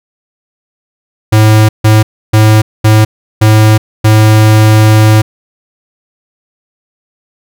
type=tone bursts at uneven times; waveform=square; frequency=108.3 Hz; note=A2; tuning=27 cents flat; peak=-3 dBFS; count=6; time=1.32-1.69 / 1.84-2.03 / 2.33-2.62 / 2.84-3.05 / 3.41-3.78 / 4.04-5.22 s; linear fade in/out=10 ms; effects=none